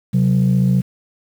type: tone pair together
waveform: sine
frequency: 131.4 / 186.3 Hz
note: C3 / F#3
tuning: +8 / +12 cents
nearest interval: tritone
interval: 604 cents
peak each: -13 dBFS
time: 0.13-0.82 s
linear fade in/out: 20 ms
effects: tanh soft clip ceiling -8 dBFS + 7-bit